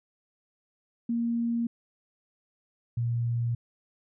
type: tone pair in turn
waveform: sine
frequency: 233.8 / 118.19 Hz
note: A#3 / A#2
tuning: +5 / +24 cents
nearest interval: octave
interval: 1181 cents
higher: first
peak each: -25 dBFS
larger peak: neither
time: 1.09-1.67 / 2.97-3.55 s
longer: neither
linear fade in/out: 5 ms
effects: none